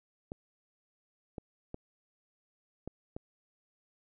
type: clicks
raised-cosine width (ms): 2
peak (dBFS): -26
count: 5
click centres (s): 0.319 / 1.382 / 1.744 / 2.876 / 3.165
effects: none